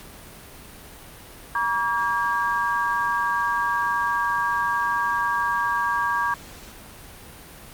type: tone cluster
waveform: sine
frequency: 952 / 1145 / 1619 Hz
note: A#5 / D6 / G#6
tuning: +36 / -44 / -45 cents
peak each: -25 dBFS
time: 1.55-6.34 s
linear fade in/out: 2 ms
effects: pink hiss -43 dBFS RMS until 7.73 s + Opus 48 kbps